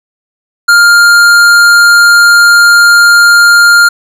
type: tone with tanh clipping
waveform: sine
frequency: 1404 Hz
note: F6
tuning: 9 cents sharp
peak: -3 dBFS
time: 0.68-3.89 s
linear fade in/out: 10 ms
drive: 16 dB
effects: none